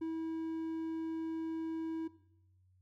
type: tone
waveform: triangle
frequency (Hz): 323.8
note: E4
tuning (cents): -31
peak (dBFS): -33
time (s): 0.01-2.08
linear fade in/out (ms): 10
effects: noise-tail reverb RT60 0.8 s tail -18 dB re dry + added 92 Hz sine -65 dBFS peak until 2.81 s